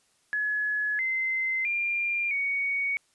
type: tone with pitch steps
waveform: sine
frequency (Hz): 1697 / 2068 / 2393 / 2236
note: G#6 / C7 / D7 / C#7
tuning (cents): +37 / -21 / +32 / +14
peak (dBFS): -25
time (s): 0.33-2.97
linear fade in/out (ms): 0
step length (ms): 660
effects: white hiss -67 dBFS RMS until 3.14 s + resampled to 24000 Hz